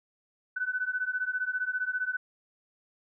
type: beating tone pair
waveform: sine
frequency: 1494 / 1509 Hz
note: F#6 / F#6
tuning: +16 / +34 cents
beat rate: 15 Hz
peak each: -32 / -31 dBFS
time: 0.56-2.17 s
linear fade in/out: 10 ms
effects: none

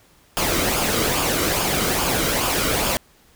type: noise with flanger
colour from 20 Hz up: pink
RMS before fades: -21 dBFS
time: 0.37-2.97 s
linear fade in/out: 0 ms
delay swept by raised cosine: 0.5 to 1.18 ms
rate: 2.4 Hz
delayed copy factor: -0.5
effects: pink hiss -55 dBFS RMS until 3.35 s

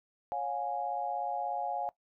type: chord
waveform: sine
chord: Db major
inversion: none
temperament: equal with one note detuned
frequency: 554.4 / 714 / 830.6 Hz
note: Db5 / F5 / Ab5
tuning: 0 / +38 / 0 cents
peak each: -40 / -35 / -35 dBFS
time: 0.32-1.89 s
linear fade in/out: 0 ms
effects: noise-tail reverb RT60 0.1 s tail -19 dB re dry

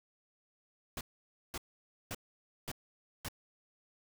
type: noise bursts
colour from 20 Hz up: pink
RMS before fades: -40 dBFS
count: 5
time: 0.97-3.285 s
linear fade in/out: 2 ms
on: 39 ms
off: 530 ms
effects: none

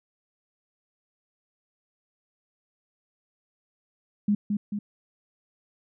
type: tone with echo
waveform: sine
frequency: 206.2 Hz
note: G#3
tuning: 12 cents flat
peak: -19 dBFS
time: 4.28-4.35 s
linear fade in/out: 5 ms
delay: 220 ms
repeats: 2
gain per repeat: -4 dB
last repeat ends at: 4.79 s
effects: none

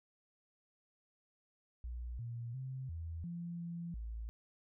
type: tone with pitch steps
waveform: sine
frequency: 60.1 / 117.9 / 131.1 / 82.4 / 171.6 / 170.4 / 55.9 Hz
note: B1 / A#2 / C3 / E2 / F3 / F3 / A1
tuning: -46 / +20 / +4 / 0 / -30 / -42 / +28 cents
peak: -40 dBFS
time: 1.84-4.29 s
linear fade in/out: 0 ms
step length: 350 ms
effects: none

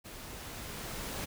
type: noise with level ramp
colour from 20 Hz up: pink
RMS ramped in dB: -47 to -38 dBFS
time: 0.04-1.26 s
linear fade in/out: 20 ms
effects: none

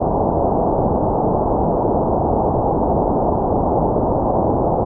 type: low-pass noise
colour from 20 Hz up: white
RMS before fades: -17 dBFS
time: 0-4.85 s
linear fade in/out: 20 ms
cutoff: 880 Hz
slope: 48 dB/octave
effects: none

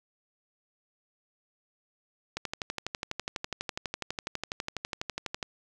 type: click train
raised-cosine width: 0.2 ms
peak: -15 dBFS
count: 38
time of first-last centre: 2.37-5.428 s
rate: 12.1 Hz
effects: none

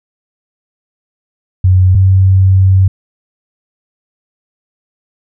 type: tone pair in turn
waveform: sine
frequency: 92.5 / 94.99 Hz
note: F#2 / F#2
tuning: 0 / +46 cents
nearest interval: unison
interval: 46 cents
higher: second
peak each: -4 dBFS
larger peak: neither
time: 1.64-1.95 / 1.95-2.88 s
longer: second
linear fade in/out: 5 ms
effects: none

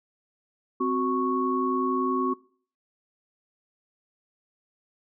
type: tone cluster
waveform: sine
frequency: 259.3 / 370 / 1106 Hz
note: C4 / F#4 / C#6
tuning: -15 / 0 / -4 cents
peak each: -27 dBFS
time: 0.8-2.34 s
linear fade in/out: 10 ms
effects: noise-tail reverb RT60 0.5 s tail -22 dB re dry

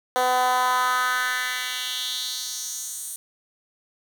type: tone with high-pass filter sweep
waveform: 10% pulse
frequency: 251.9 Hz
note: B3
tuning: 34 cents sharp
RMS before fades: -25 dBFS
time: 0.16-3.16 s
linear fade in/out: 0 ms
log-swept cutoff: 590 to 9200 Hz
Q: 2.6
effects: none

